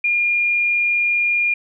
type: tone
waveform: sine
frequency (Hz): 2415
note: D7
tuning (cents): +48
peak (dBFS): -15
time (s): 0.04-1.54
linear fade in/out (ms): 5
effects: none